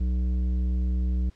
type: tone with tanh clipping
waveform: triangle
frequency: 62 Hz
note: B1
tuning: 7 cents sharp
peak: -24 dBFS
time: 0-1.3 s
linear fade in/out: 10 ms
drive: 14 dB
effects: pink hiss -62 dBFS RMS until 1.35 s + low-pass 6000 Hz 12 dB/octave